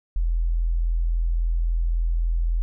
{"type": "tone", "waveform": "sine", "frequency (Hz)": 41.83, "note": "E1", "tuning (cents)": 26, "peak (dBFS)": -19, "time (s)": [0.16, 2.62], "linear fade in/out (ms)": 0, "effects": []}